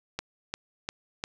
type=click train; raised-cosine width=0.2 ms; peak=-14 dBFS; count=4; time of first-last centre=0.19-1.239 s; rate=2.86 Hz; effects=none